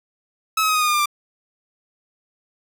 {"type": "tone with pitch steps", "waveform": "sawtooth", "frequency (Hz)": [1292, 1275.7, 1259.6, 1243.7, 1228, 1212.5, 1197.2, 1182], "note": ["E6", "D#6", "D#6", "D#6", "D#6", "D#6", "D6", "D6"], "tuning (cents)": [-35, 43, 21, -1, -23, -45, 33, 11], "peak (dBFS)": -13, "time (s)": [0.57, 1.058], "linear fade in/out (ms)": 5, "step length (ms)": 61, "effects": []}